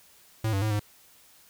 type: tone with pitch steps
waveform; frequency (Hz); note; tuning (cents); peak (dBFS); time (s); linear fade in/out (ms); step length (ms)
square; 110.5 / 97.7 / 108.2 / 104.3; A2 / G2 / A2 / G#2; +8 / -5 / -29 / +8; -25; 0.44-0.796; 5; 89
effects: white hiss -57 dBFS RMS until 1.49 s